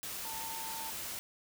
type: tone in noise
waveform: sine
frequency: 899 Hz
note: A5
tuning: 37 cents sharp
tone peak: -43 dBFS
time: 0.25-0.9 s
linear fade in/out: 0 ms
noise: white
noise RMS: -41 dBFS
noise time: 0.03-1.19 s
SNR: -5 dB
effects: none